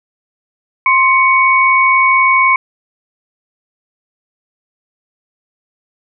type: tone pair together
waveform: sine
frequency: 1051 / 2232 Hz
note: C6 / C#7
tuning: +7 / +11 cents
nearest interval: octave + minor second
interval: 1304 cents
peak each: -10 dBFS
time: 0.86-2.56 s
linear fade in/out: 2 ms
effects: none